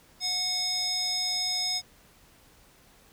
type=tone with band-pass filter; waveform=square; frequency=731 Hz; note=F#5; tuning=21 cents flat; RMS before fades=-29 dBFS; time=0.2-1.82 s; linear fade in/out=50 ms; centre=5200 Hz; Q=4.4; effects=pink hiss -58 dBFS RMS until 3.12 s